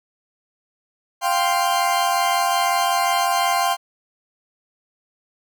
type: chord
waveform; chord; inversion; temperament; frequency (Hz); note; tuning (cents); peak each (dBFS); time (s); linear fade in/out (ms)
40% pulse; F suspended second; none; equal; 698.5 / 784 / 1046.5; F5 / G5 / C6; 0 / 0 / 0; -21; 1.21-3.77; 50
effects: none